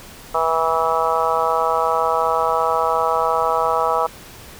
harmonic tone, 162.8 Hz, E3, 21 cents flat, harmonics 3 / 4 / 5 / 6 / 7 / 8, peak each -23 / -23 / -23 / -23 / -23 / -23 dBFS, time 0.34-4.07 s, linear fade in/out 10 ms, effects pink hiss -40 dBFS RMS until 4.59 s

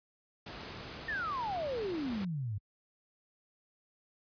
pink noise, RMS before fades -44 dBFS, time 0.46-2.25 s, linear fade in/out 5 ms
sine exponential sweep, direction down, 1860 to 95.9 Hz, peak -33 dBFS, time 1.08-2.58 s, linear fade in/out 5 ms
effects high-pass 60 Hz 12 dB/octave + resampled to 11025 Hz

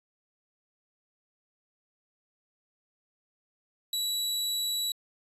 sawtooth tone, 3921 Hz, B7, 13 cents flat, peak -25 dBFS, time 3.93-4.92 s, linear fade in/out 2 ms, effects resampled to 32000 Hz

